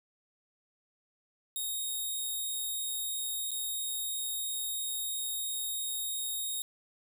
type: tone with dropouts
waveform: 5% pulse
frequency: 3729 Hz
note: A#7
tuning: in tune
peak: -25 dBFS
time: 1.56-6.62 s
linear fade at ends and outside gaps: 1 ms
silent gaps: 3.508-3.515 s
effects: none